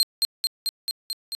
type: tone with echo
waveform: 40% pulse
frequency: 4202 Hz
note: C8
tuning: 7 cents sharp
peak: -15 dBFS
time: 0-0.03 s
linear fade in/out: 0 ms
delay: 220 ms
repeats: 6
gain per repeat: -2 dB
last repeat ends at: 1.35 s
effects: resampled to 32000 Hz